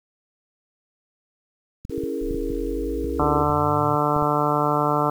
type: clicks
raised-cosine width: 5 ms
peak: -21 dBFS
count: 12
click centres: 1.851 / 1.897 / 1.979 / 2.037 / 2.31 / 2.346 / 2.504 / 3.044 / 3.228 / 3.497 / 4.164 / 4.224 s
type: chord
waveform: sine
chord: A# half-diminished seventh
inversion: first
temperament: equal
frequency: 277.2 / 329.6 / 415.3 / 466.2 Hz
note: C#4 / E4 / G#4 / A#4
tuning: 0 / 0 / 0 / 0 cents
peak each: -30 dBFS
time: 1.89-3.46 s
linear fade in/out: 50 ms
type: exponential sweep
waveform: sine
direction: up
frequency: 32.7 to 116.54 Hz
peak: -29 dBFS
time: 2.21-3.96 s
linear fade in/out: 10 ms
type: harmonic tone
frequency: 148 Hz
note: D3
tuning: 14 cents sharp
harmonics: 1 / 2 / 3 / 4 / 5 / 6 / 7 / 8 / 9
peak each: -27 / -27 / -27 / -27 / -27 / -27 / -27 / -27 / -27 dBFS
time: 3.19-5.1 s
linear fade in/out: 5 ms
effects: 8-bit